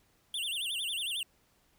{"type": "tone with vibrato", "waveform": "square", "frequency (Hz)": 3136, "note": "G7", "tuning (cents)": 0, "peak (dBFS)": -33, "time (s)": [0.34, 1.23], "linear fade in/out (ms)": 2, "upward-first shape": "sine", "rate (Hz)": 11, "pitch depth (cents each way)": 240, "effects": ["pink hiss -69 dBFS RMS until 1.78 s"]}